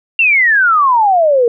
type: exponential sweep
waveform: sine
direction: down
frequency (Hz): 2777 to 458.3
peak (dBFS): -7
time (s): 0.19-1.48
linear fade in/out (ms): 2
effects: none